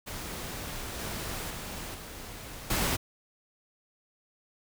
pink noise with level steps, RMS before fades -38 / -36 / -39 / -43 / -28 dBFS, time 0.06-2.97 s, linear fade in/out 20 ms, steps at 0.99 / 1.5 / 1.94 / 2.7 s, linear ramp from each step 5 ms, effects none

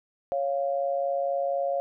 sine tone pair together, 554.4 / 698.5 Hz, C#5 / F5, 0 / 0 cents, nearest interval major third, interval 400 cents, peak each -26 / -29 dBFS, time 0.32-1.8 s, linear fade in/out 0 ms, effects none

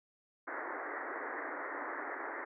white band-pass noise, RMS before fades -41 dBFS, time 0.47-2.45 s, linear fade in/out 10 ms, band 270 to 2000 Hz, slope 96 dB/octave, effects none

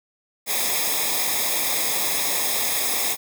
white noise with comb filter, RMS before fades -23 dBFS, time 0.46-3.17 s, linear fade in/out 50 ms, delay 0.68 ms, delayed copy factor -0.8, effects none

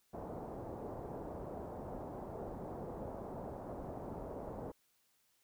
white low-pass noise, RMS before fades -45 dBFS, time 0.13-4.72 s, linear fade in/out 10 ms, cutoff 760 Hz, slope 24 dB/octave, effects white hiss -75 dBFS RMS until 5.43 s

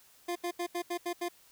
25% pulse tone bursts, 349.2 Hz, F4, in tune, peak -28 dBFS, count 7, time 0.28-1.287 s, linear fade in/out 10 ms, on 77 ms, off 78 ms, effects white hiss -61 dBFS RMS until 1.51 s

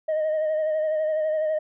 sine tone with vibrato, 622.3 Hz, D#5, in tune, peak -19 dBFS, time 0.08-1.59 s, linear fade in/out 10 ms, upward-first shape sine, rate 12 Hz, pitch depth 32 cents each way, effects tanh soft clip ceiling -20 dBFS

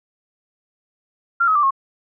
sine tone with pitch steps, 1382 / 1274.6 / 1175.6 / 1084.3 Hz, F6 / D#6 / D6 / C#6, -19 / +41 / +1 / -39 cents, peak -13 dBFS, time 1.4-1.708 s, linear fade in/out 10 ms, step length 77 ms, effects none

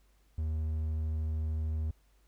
triangle tone, 78.3 Hz, D#2, 11 cents sharp, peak -28 dBFS, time 0.38-1.91 s, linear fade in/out 5 ms, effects added 50 Hz sine -63 dBFS peak until 2.27 s + pink hiss -72 dBFS RMS until 2.27 s

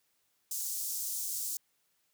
pink high-pass noise, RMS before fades -36 dBFS, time 0.51-1.57 s, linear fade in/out 2 ms, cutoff 6100 Hz, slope 24 dB/octave, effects white hiss -75 dBFS RMS until 2.13 s + high-pass 60 Hz 12 dB/octave

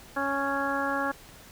harmonic tone, 277.2 Hz, C#4, in tune, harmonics 1 / 2 / 3 / 4 / 5 / 6, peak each -33 / -33 / -33 / -33 / -33 / -33 dBFS, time 0.16-1.12 s, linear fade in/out 10 ms, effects pink hiss -50 dBFS RMS until 1.51 s

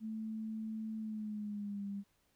sine tone with pitch glide, 219.4 to 200 Hz, A3 to G3, -5 to +35 cents, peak -38 dBFS, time 0-2.04 s, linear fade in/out 50 ms, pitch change -160 cents, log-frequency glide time 0.98-1.85 s, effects pink hiss -75 dBFS RMS until 2.35 s

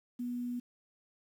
sine tone, 243.7 Hz, B3, 23 cents flat, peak -34 dBFS, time 0.19-0.6 s, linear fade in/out 10 ms, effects 10-bit

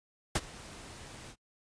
pink noise with ADSR envelope, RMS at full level -27 dBFS, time 0.35-1.36 s, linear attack 6 ms, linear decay 42 ms, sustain -21 dB, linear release 62 ms, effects noise-tail reverb RT60 0.1 s tail -23 dB re dry + resampled to 22050 Hz

